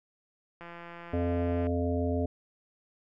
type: click train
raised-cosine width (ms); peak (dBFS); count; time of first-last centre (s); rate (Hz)
0.5; -30; 182; 0.61-1.668; 171
type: harmonic tone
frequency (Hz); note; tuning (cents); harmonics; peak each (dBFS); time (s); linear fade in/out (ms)
86.8; F2; -10; 1 / 3 / 5 / 7 / 8; -30 / -31 / -34 / -35 / -40; 1.13-2.26; 5
effects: none